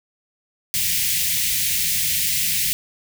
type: band-stop noise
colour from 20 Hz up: white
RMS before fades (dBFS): -21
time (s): 0.74-2.73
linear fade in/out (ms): 0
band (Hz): 190 to 1900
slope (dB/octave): 48
effects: none